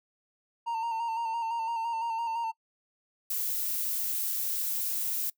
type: tone with vibrato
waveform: triangle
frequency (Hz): 916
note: A#5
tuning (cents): -31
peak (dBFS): -27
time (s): 0.66-2.52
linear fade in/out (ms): 20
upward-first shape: square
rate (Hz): 5.9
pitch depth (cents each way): 30
type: noise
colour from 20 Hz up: violet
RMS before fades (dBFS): -31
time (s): 3.3-5.3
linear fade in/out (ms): 5
effects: noise-tail reverb RT60 0.1 s tail -23 dB re dry